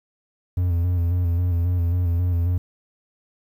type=tone with vibrato; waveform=triangle; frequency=87.31 Hz; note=F2; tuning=in tune; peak=-16 dBFS; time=0.57-2.58 s; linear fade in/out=5 ms; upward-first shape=square; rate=3.7 Hz; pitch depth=40 cents each way; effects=9-bit